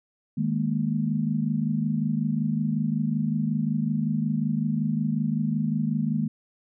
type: chord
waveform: sine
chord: D# suspended fourth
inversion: none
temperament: equal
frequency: 155.56 / 207.7 / 233.1 Hz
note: D#3 / G#3 / A#3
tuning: 0 / 0 / 0 cents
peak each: -27 dBFS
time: 0.37-6.28 s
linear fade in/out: 10 ms
effects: none